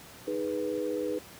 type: chord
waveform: sine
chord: G# minor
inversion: second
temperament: equal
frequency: 311.1 / 415.3 / 493.9 Hz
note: D#4 / G#4 / B4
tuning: 0 / 0 / 0 cents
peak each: -34 / -34 / -32 dBFS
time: 0.27-1.19 s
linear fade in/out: 10 ms
effects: pink hiss -49 dBFS RMS until 1.39 s + high-pass 80 Hz 12 dB/octave